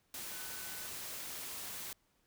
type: tone in noise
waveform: sine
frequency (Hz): 1500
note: F#6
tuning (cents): +23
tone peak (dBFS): -53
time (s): 0.32-0.87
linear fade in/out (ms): 2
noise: white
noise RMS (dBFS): -44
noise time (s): 0.14-1.93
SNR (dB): -12
effects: pink hiss -75 dBFS RMS until 2.26 s